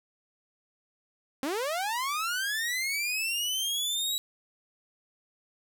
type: linear sweep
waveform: sawtooth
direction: up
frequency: 253.6 to 3891 Hz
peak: -25 dBFS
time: 1.43-4.18 s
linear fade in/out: 0 ms
effects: none